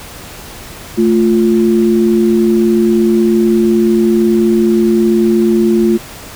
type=tone pair together; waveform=sine; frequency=220.3 / 349.2 Hz; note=A3 / F4; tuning=+2 / 0 cents; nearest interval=minor sixth; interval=798 cents; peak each=-10 dBFS; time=0.97-5.98 s; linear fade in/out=20 ms; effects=pink hiss -31 dBFS RMS until 6.35 s